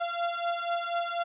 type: beating tone pair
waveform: 30% pulse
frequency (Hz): 686 / 690.1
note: F5 / F5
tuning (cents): -31 / -21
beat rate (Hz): 4.1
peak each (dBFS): -29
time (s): 0-1.24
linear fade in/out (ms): 20
effects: resampled to 8000 Hz